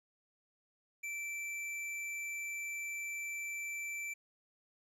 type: tone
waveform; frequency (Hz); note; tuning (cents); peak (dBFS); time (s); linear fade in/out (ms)
square; 2334; D7; -11; -39; 1.03-4.14; 10
effects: low-pass 11000 Hz 12 dB/octave + 12-bit